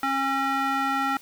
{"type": "tone with band-pass filter", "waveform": "square", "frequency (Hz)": 271.4, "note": "C#4", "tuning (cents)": -36, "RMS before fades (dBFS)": -25, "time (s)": [0.03, 1.17], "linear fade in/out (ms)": 2, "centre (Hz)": 1300, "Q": 1.7, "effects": ["white hiss -50 dBFS RMS until 1.21 s"]}